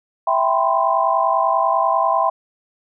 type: chord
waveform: sine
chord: C major seventh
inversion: first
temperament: equal with one note detuned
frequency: 659.3 / 784 / 996.4 / 1046.5 Hz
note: E5 / G5 / B5 / C6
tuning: 0 / 0 / +15 / 0 cents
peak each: -20 dBFS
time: 0.27-2.3 s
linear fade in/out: 5 ms
effects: none